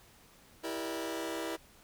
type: chord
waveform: sawtooth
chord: E half-diminished seventh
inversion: none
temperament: just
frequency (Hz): 329.6 / 395.6 / 474.7 / 593.3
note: E4 / G4 / Bb4 / D5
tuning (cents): 0 / +16 / +31 / +18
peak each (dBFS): -34 / -39 / -38 / -39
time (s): 0.63-1.57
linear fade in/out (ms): 20
effects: pink hiss -60 dBFS RMS until 1.83 s